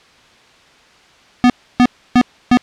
square tone bursts, 246.9 Hz, B3, in tune, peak -7 dBFS, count 4, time 1.44-2.572 s, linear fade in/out 0 ms, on 58 ms, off 300 ms, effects white hiss -47 dBFS RMS until 2.62 s + low-pass 4000 Hz 12 dB/octave

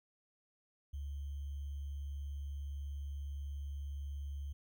sine tone with sample-and-hold, 70.8 Hz, C#2, 37 cents sharp, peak -39 dBFS, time 0.93-4.53 s, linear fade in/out 10 ms, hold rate 3150 Hz, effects none

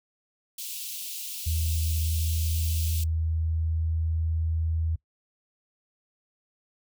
white high-pass noise, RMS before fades -36 dBFS, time 0.58-3.04 s, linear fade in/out 5 ms, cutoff 2600 Hz, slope 48 dB/octave
sine tone with pitch glide, 80 to 80.88 Hz, D#2 to E2, +49 to -32 cents, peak -24 dBFS, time 1.46-4.96 s, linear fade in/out 10 ms, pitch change +19 cents, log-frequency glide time 1.61-4.29 s
effects noise-tail reverb RT60 0.1 s tail -21 dB re dry

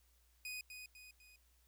sawtooth tone with echo, 2491 Hz, D#7, 1 cent sharp, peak -40 dBFS, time 0.45-0.61 s, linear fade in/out 2 ms, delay 250 ms, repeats 3, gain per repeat -6 dB, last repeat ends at 1.36 s, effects added 60 Hz sine -70 dBFS peak until 1.67 s + white hiss -75 dBFS RMS until 1.67 s

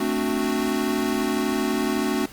square chord, D dominant seventh, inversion second, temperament equal, 220 / 261.6 / 293.7 / 370 Hz, A3 / C4 / D4 / F#4, 0 / 0 / 0 / 0 cents, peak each -28 dBFS, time 0-2.26 s, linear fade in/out 5 ms, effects pink hiss -44 dBFS RMS until 2.32 s + Opus 32 kbps

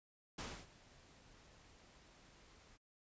pink noise with ADSR envelope, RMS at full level -44 dBFS, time 0.38-2.78 s, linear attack 9 ms, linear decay 270 ms, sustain -20 dB, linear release 30 ms, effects noise-tail reverb RT60 0.1 s tail -26 dB re dry + resampled to 16000 Hz

